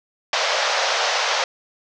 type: band-pass noise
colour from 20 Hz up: pink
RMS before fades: -21 dBFS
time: 0.33-1.44 s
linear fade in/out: 2 ms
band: 510 to 6200 Hz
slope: 48 dB/octave
effects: none